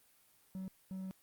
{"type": "tone bursts at uneven times", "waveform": "triangle", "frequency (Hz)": 188.9, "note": "F#3", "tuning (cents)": 36, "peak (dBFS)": -38, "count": 2, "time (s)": [[0.55, 0.68], [0.91, 1.11]], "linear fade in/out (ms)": 0, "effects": ["white hiss -68 dBFS RMS until 1.22 s", "Opus 32 kbps"]}